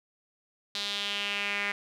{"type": "tone with band-pass filter sweep", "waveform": "sawtooth", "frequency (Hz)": 202.7, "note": "G#3", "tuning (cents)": -42, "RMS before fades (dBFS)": -32, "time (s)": [0.75, 1.72], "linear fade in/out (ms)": 2, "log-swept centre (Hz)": [4000, 2100], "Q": 3.5, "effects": []}